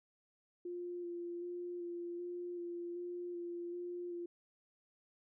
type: tone with vibrato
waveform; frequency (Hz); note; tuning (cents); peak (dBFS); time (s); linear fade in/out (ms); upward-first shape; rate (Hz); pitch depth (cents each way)
sine; 349.2; F4; 0; -40; 0.65-4.26; 5; square; 1.3; 14
effects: none